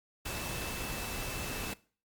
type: tone in noise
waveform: sine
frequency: 2637 Hz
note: E7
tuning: in tune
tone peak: -46 dBFS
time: 0.25-1.74 s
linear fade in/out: 10 ms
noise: pink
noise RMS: -38 dBFS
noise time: 0.25-1.74 s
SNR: -11 dB
effects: noise-tail reverb RT60 0.4 s tail -20 dB re dry + Opus 48 kbps